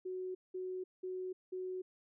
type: tone bursts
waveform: sine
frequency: 370 Hz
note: F#4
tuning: in tune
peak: -38 dBFS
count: 4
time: 0.05-1.82 s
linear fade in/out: 10 ms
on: 300 ms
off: 190 ms
effects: none